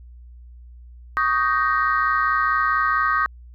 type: chord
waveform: sine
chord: Eb dominant seventh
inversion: third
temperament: just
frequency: 1120.1 / 1244.5 / 1555.6 / 1866.8 Hz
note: Db6 / Eb6 / G6 / Bb6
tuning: +18 / 0 / -14 / +2 cents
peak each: -23 / -20 / -23 / -25 dBFS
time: 1.17-3.26 s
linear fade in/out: 0 ms
effects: tanh soft clip ceiling -8 dBFS + added 60 Hz sine -40 dBFS peak until 3.54 s